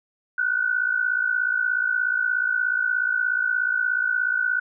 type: tone pair together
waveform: sine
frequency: 1456.2 / 1513 Hz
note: F#6 / F#6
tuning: -28 / +38 cents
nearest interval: minor second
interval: 66 cents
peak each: -23 dBFS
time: 0.38-4.6 s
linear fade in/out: 5 ms
effects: none